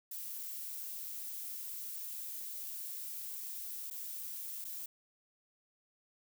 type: noise with dropouts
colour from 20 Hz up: violet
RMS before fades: -43 dBFS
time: 0.11-4.86 s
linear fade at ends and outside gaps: 5 ms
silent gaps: 3.902-3.909 / 4.644-4.649 s
effects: none